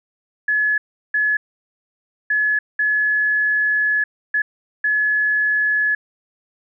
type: tone bursts at uneven times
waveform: sine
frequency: 1704 Hz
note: G#6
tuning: 44 cents sharp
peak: -15 dBFS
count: 6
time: 0.48-0.78 / 1.14-1.37 / 2.3-2.59 / 2.79-4.04 / 4.34-4.42 / 4.84-5.95 s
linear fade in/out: 5 ms
effects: none